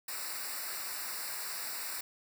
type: noise with comb filter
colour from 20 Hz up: white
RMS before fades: -39 dBFS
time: 0.08-2.01 s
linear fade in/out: 5 ms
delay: 0.31 ms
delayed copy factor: -1
effects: none